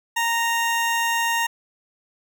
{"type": "tone", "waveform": "20% pulse", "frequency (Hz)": 928, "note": "A#5", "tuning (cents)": -8, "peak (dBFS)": -15, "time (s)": [0.16, 1.47], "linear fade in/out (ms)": 10, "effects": []}